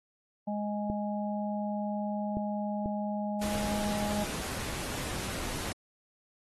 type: harmonic tone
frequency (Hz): 207.6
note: G#3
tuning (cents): 0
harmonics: 1 / 3 / 4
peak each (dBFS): -32 / -37 / -38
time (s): 0.47-4.24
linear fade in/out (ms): 10
type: clicks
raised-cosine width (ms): 3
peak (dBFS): -22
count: 3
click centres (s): 0.9 / 2.37 / 2.859
type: noise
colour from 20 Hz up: pink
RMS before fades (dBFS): -37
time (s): 3.41-5.73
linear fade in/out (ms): 10
effects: AAC 32 kbps